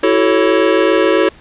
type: chord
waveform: square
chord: F# minor seventh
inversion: third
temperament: equal with one note detuned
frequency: 329.6 / 376.9 / 440 / 554.4 Hz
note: E4 / F#4 / A4 / C#5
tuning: 0 / +32 / 0 / 0 cents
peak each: -16 dBFS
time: 0.03-1.29 s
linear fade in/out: 5 ms
effects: pink hiss -42 dBFS RMS until 1.4 s + resampled to 8000 Hz